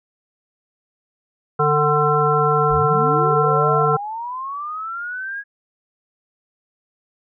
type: harmonic tone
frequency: 149.1 Hz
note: D3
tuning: 27 cents sharp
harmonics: 1 / 3 / 5 / 7 / 9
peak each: -21 / -19 / -22 / -22 / -19 dBFS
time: 1.59-3.97 s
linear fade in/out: 10 ms
type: linear sweep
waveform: sine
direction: up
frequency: 33 to 1661.2 Hz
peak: -25 dBFS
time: 2.69-5.44 s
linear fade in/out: 50 ms
effects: none